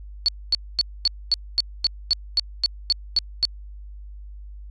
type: tone bursts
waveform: sine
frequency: 4435 Hz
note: C#8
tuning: in tune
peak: -15 dBFS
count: 13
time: 0.26-3.452 s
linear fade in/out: 0 ms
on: 24 ms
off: 240 ms
effects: added 50 Hz sine -36 dBFS peak until 4.7 s + resampled to 24000 Hz